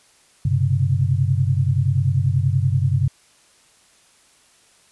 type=tone cluster; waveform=sine; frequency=96.6 / 127.8 / 138.2 Hz; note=G2 / C3 / C#3; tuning=-25 / -40 / -5 cents; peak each=-20 dBFS; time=0.45-3.08 s; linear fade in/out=5 ms; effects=white hiss -55 dBFS RMS until 4.91 s + resampled to 24000 Hz